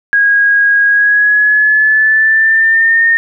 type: tone with pitch glide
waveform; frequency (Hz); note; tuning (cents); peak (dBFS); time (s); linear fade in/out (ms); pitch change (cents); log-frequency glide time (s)
sine; 1642 to 1832.5; G#6 to A#6; -20 to -30; -6; 0.13-3.17; 0; +190; 0.85-3.05
effects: none